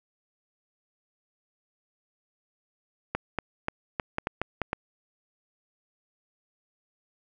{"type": "clicks", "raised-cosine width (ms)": 0.5, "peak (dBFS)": -12, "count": 9, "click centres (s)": [3.15, 3.387, 3.684, 3.998, 4.184, 4.271, 4.416, 4.617, 4.731], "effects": []}